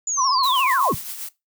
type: linear sweep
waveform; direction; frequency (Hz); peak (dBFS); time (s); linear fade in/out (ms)
sine; down; 7040 to 61.74; -21; 0.07-0.95; 5
type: tone with vibrato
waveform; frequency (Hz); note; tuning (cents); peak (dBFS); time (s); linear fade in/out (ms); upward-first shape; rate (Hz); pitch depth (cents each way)
sine; 1055; C6; +14; -18; 0.17-0.93; 20; sine; 14; 96
type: noise with tremolo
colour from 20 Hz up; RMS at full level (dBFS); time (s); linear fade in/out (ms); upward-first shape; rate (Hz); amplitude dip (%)
blue; -30; 0.43-1.29; 5; triangle; 7.8; 55
effects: noise-tail reverb RT60 0.2 s tail -19 dB re dry